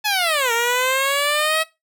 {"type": "linear two-way sweep", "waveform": "10% pulse", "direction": "down then up", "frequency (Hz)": [864, 458.2, 644], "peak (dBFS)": -9, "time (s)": [0.04, 1.64], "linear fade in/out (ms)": 20, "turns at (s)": 0.52, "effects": ["noise-tail reverb RT60 0.2 s tail -18 dB re dry"]}